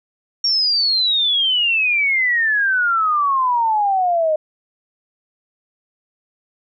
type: exponential sweep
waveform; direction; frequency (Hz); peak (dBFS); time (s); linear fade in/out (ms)
sine; down; 5588 to 609; -14; 0.44-4.36; 5
effects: none